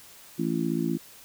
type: harmonic tone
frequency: 56 Hz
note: A1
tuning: 31 cents sharp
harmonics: 3 / 4 / 5 / 6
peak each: -30 / -30 / -30 / -30 dBFS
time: 0.38-0.98 s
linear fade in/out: 20 ms
effects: white hiss -50 dBFS RMS until 1.24 s